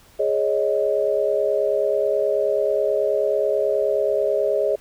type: chord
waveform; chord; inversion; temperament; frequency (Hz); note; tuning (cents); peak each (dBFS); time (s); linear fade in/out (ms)
sine; Ab suspended fourth; none; just; 415.3 / 553.7 / 623; Ab4 / Db5 / Eb5; 0 / -2 / +2; -22; 0.19-4.76; 10
effects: pink hiss -52 dBFS RMS until 4.8 s